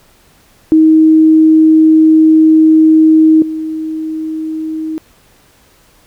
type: tone with level steps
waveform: sine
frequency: 315.9 Hz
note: D#4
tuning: 26 cents sharp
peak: -3 / -16 dBFS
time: 0.72-4.98 s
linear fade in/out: 0 ms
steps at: 3.42 s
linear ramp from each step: 2 ms
effects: pink hiss -48 dBFS RMS until 6.06 s